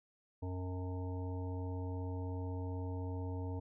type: harmonic tone with a mistuned harmonic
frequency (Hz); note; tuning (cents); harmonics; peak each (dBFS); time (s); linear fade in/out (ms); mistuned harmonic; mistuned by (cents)
91.6; F#2; -17; 1 / 3 / 5 / 7 / 9 / 10; -38 / -45 / -48 / -54 / -57 / -53; 0.42-3.6; 10; 10; -17
effects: none